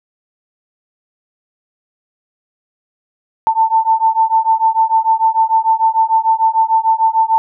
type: beating tone pair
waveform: sine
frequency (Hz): 889 / 895.7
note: A5 / A5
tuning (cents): +18 / +31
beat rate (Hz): 6.7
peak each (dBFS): -13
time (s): 3.47-7.38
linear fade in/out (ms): 0
effects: none